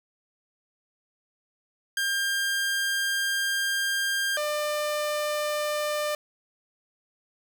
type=tone pair in turn; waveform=sawtooth; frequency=1600 / 597.8 Hz; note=G6 / D5; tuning=+35 / +31 cents; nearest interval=octave + perfect fourth; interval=1704 cents; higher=first; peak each=-21 / -22 dBFS; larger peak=first; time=1.97-4.37 / 4.37-6.15 s; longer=first; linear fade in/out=2 ms; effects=none